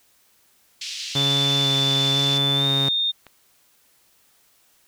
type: band-pass noise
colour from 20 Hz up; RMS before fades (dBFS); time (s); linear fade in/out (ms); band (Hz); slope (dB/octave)
white; -32; 0.81-2.38; 5; 2700 to 5400; 24
type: tone with pitch glide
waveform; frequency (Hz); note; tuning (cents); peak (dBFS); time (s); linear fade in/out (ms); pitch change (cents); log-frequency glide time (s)
sine; 3520 to 3655; A7 to A#7; 0 to -35; -19; 1.15-3.12; 20; +65; 2.54-2.68
type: tone with vibrato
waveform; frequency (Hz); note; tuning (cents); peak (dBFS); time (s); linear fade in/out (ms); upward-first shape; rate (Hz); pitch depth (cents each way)
sawtooth; 138.59; C#3; 0; -19; 1.15-2.89; 5; square; 0.99; 13
type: clicks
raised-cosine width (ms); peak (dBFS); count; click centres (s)
0.3; -24 / -27; 2; 2.505 / 3.267
effects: white hiss -60 dBFS RMS until 4.87 s